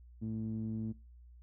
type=tone with low-pass filter; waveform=sawtooth; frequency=110.5 Hz; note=A2; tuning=8 cents sharp; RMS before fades=-38 dBFS; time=0.21-0.93 s; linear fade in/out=20 ms; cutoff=250 Hz; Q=4; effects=noise-tail reverb RT60 0.3 s tail -24 dB re dry + added 60 Hz sine -53 dBFS peak until 1.42 s